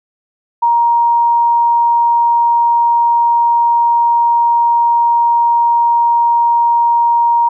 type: tone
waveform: sine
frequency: 940 Hz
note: A#5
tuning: 14 cents sharp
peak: -8 dBFS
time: 0.62-7.49 s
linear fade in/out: 10 ms
effects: none